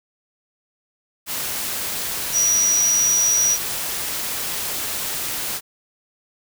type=tone in noise; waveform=sine; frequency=5800 Hz; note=F#8; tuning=35 cents flat; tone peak=-15 dBFS; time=2.32-3.58 s; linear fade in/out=50 ms; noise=white; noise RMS=-26 dBFS; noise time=1.26-5.61 s; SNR=+8 dB; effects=none